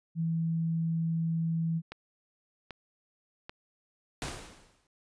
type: tone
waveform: sine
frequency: 164.2 Hz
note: E3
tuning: 6 cents flat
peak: -27 dBFS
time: 0.15-1.82 s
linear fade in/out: 50 ms
type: click train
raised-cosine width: 0.3 ms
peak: -25 dBFS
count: 4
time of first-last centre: 1.92-4.282 s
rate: 1.27 Hz
type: noise with exponential decay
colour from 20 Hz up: pink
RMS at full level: -34 dBFS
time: 4.22-4.87 s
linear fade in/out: 1 ms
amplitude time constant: 140 ms
effects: resampled to 22050 Hz